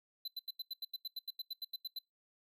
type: tone bursts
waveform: square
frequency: 4027 Hz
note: B7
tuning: 33 cents sharp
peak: -39 dBFS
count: 16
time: 0.25-1.989 s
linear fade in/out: 5 ms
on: 29 ms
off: 85 ms
effects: noise-tail reverb RT60 0.2 s tail -26 dB re dry